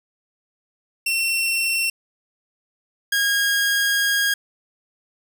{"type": "tone pair in turn", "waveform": "sawtooth", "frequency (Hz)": [2711, 1632.6], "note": ["E7", "G#6"], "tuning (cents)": [48, -30], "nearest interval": "major sixth", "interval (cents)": 878, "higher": "first", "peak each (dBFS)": [-16, -14], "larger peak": "second", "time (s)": [[1.06, 1.9], [3.12, 4.34]], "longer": "second", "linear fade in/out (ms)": 5, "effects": []}